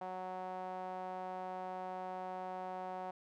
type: tone with band-pass filter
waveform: sawtooth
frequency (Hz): 184.8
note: F#3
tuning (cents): -2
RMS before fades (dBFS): -43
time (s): 0.01-3.11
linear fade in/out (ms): 5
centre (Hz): 770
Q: 3.2
effects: none